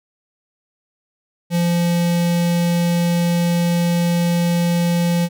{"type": "tone with notch filter", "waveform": "square", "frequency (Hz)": 172.3, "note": "F3", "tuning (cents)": -23, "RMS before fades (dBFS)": -17, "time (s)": [1.5, 5.29], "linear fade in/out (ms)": 50, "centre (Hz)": 1300, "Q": 1.5, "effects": []}